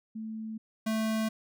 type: tone pair in turn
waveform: sine / square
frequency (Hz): 220 / 220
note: A3 / A3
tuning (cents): 0 / 0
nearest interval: unison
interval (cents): 0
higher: neither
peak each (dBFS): -35 / -28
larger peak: second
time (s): 0.15-0.58 / 0.86-1.29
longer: neither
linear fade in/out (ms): 10
effects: none